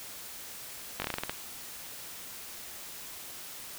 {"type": "slowing click train", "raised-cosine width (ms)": 0.3, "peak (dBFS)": -15, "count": 9, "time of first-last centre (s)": [1, 1.295], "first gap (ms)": 20, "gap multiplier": 1.17, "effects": ["white hiss -44 dBFS RMS until 3.78 s"]}